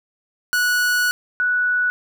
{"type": "tone pair in turn", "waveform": ["45% pulse", "sine"], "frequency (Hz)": [1470, 1475.4], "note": ["F#6", "F#6"], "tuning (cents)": [-12, -5], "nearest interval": "unison", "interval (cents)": 7, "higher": "second", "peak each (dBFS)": [-16, -16], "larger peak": "neither", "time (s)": [[0.53, 1.11], [1.4, 1.9]], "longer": "first", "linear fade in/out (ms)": 0, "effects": []}